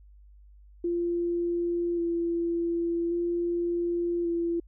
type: tone with vibrato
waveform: sine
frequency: 342.1 Hz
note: F4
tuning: 36 cents flat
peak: -25 dBFS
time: 0.84-4.6 s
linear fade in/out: 5 ms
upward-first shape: square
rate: 0.44 Hz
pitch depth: 14 cents each way
effects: added 50 Hz sine -50 dBFS peak until 4.67 s